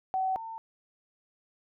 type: tone pair in turn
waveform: sine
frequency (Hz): 757 / 900.2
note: F#5 / A5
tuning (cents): +39 / +39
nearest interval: minor third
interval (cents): 300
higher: second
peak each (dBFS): -26 / -37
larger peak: first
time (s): 0.14-0.36 / 0.36-0.58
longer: neither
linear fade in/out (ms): 0
effects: none